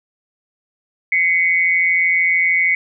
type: tone pair together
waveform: sine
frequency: 2044 / 2217 Hz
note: C7 / C#7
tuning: -41 / 0 cents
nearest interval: minor second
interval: 141 cents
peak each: -16 / -15 dBFS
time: 1.12-2.75 s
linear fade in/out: 2 ms
effects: none